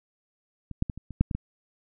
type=clicks; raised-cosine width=5 ms; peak=-25 / -11 / -18 / -26 / -26 / -7 / -17 / -17 dBFS; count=8; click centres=0.713 / 0.824 / 0.898 / 0.976 / 1.107 / 1.21 / 1.312 / 1.35 s; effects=none